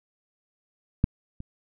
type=clicks; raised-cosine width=5 ms; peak=-7 / -25 dBFS; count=2; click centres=1.041 / 1.404 s; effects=none